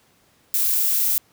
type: noise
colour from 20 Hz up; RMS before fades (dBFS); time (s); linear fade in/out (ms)
violet; -20; 0.54-1.18; 0
effects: pink hiss -59 dBFS RMS until 1.32 s + high-pass 80 Hz 12 dB/octave